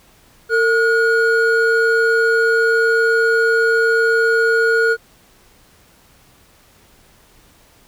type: tone pair together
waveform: triangle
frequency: 453.5 / 1441.4 Hz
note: A#4 / F#6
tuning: -48 / -46 cents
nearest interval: octave + minor sixth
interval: 2002 cents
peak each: -13 dBFS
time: 0.49-4.97 s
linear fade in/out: 50 ms
effects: pink hiss -51 dBFS RMS until 7.87 s